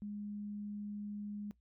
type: tone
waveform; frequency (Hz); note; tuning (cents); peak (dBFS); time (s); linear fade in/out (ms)
sine; 206.6; G#3; -9; -40; 0.02-1.51; 0
effects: noise-tail reverb RT60 0.1 s tail -19 dB re dry + added 60 Hz sine -70 dBFS peak until 1.6 s